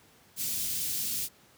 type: band-stop noise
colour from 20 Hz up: white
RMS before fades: -32 dBFS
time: 0.36-1.29 s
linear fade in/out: 50 ms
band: 220 to 3800 Hz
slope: 12 dB/octave
effects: pink hiss -60 dBFS RMS until 1.57 s + high-pass 80 Hz 12 dB/octave